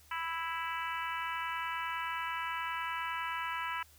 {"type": "harmonic tone", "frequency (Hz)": 329.6, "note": "E4", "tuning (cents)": 0, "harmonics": [3, 4, 5, 6, 7, 8, 9], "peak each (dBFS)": [-38, -40, -42, -44, -45, -46, -47], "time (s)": [0.11, 3.83], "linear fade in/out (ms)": 5, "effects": ["added 76 Hz sine -62 dBFS peak until 3.98 s", "white hiss -62 dBFS RMS until 3.98 s"]}